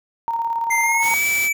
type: tone with tremolo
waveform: sine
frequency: 923 Hz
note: A#5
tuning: 17 cents flat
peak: -18 dBFS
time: 0.28-1.14 s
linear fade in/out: 0 ms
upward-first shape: square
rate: 18 Hz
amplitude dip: 40%
type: tone with pitch glide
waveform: square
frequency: 2093 to 2309 Hz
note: C7 to D7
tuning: 0 to -30 cents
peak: -18 dBFS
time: 0.7-1.53 s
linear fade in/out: 10 ms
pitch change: +170 cents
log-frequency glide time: 0.81-1.24 s
type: noise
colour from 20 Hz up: white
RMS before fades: -29 dBFS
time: 1-1.5 s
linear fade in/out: 50 ms
effects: none